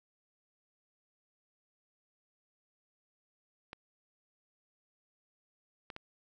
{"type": "clicks", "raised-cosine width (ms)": 0.3, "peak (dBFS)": -27, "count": 3, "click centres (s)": [3.731, 5.902, 5.964], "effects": []}